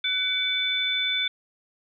sine tone cluster, 1498 / 2270 / 3506 Hz, F#6 / C#7 / A7, +21 / +41 / -7 cents, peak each -33 / -29 / -24 dBFS, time 0.04-1.28 s, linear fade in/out 5 ms, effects none

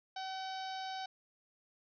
harmonic tone, 761 Hz, F#5, 48 cents sharp, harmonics 1 / 2 / 3 / 4 / 5 / 6 / 7 / 8, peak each -40 / -49 / -55 / -52 / -50 / -53 / -54 / -63 dBFS, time 0.16-1.06 s, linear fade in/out 5 ms, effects none

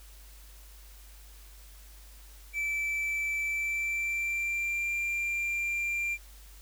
triangle tone with pitch glide, 2321 to 2378 Hz, D7 to D7, -21 to +21 cents, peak -27 dBFS, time 2.53-6.18 s, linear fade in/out 50 ms, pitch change +42 cents, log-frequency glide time 3.44-4.91 s, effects added 50 Hz sine -49 dBFS peak until 6.61 s + white hiss -56 dBFS RMS until 6.61 s

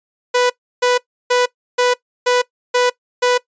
sawtooth tone bursts, 493.9 Hz, B4, in tune, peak -8 dBFS, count 7, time 0.34-3.38 s, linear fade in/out 10 ms, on 160 ms, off 320 ms, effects noise-tail reverb RT60 0.1 s tail -20 dB re dry + resampled to 16000 Hz

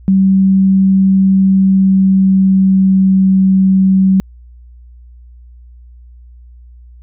sine tone with pitch glide, 192 to 190.56 Hz, G3 to G3, -36 to -49 cents, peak -6 dBFS, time 0.08-4.2 s, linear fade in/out 0 ms, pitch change -13 cents, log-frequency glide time 1.34-3.33 s, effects added 60 Hz sine -35 dBFS peak until 7.02 s

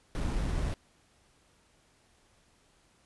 brown noise with sample-and-hold, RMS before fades -31 dBFS, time 0.15-0.74 s, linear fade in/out 0 ms, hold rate 7350 Hz, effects pink hiss -66 dBFS RMS until 3.05 s + resampled to 24000 Hz

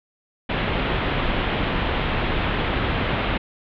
pink low-pass noise, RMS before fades -23 dBFS, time 0.49-3.38 s, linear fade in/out 10 ms, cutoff 3500 Hz, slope 48 dB/octave, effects none

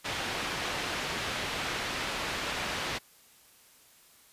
white low-pass noise, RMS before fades -34 dBFS, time 0.04-2.99 s, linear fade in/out 20 ms, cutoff 3100 Hz, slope 12 dB/octave, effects white hiss -59 dBFS RMS until 4.32 s + resampled to 32000 Hz

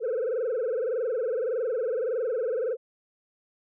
sine tone with frequency modulation, 479 Hz, A#4, 47 cents sharp, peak -23 dBFS, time 0-2.77 s, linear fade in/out 50 ms, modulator 21.7 Hz, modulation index 2.2, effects tanh soft clip ceiling -23 dBFS

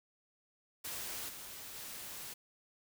white noise with level steps, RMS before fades -42 / -48 / -46 dBFS, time 0.84-2.34 s, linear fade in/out 10 ms, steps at 1.28 / 1.74 s, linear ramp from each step 20 ms, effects none

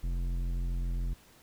sine tone with tanh clipping, 43.65 Hz, F1, in tune, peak -31 dBFS, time 0.03-1.14 s, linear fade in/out 10 ms, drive 12 dB, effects pink hiss -59 dBFS RMS until 1.42 s

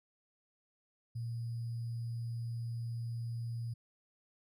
sine tone with sample-and-hold, 116.8 Hz, A#2, 4 cents sharp, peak -36 dBFS, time 1.15-3.74 s, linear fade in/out 10 ms, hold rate 4900 Hz, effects resampled to 32000 Hz

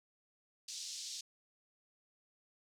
pink band-pass noise, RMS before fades -45 dBFS, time 0.68-1.21 s, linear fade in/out 5 ms, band 4100 to 7100 Hz, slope 24 dB/octave, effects none

